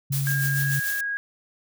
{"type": "tone", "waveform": "sine", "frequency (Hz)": 138.59, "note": "C#3", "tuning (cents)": 0, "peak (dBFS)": -23, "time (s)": [0.1, 0.8], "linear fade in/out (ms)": 10}
{"type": "noise with tremolo", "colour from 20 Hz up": "blue", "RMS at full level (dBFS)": -29, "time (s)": [0.12, 1.01], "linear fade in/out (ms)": 5, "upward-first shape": "sine", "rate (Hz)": 6.8, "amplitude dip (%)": 50}
{"type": "tone with pitch glide", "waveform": "sine", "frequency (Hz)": [1619, 1643.5], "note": ["G#6", "G#6"], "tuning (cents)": [-45, -19], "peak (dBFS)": -25, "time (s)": [0.27, 1.17], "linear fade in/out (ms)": 0, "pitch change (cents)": 26, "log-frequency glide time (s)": [0.51, 0.67]}
{"effects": []}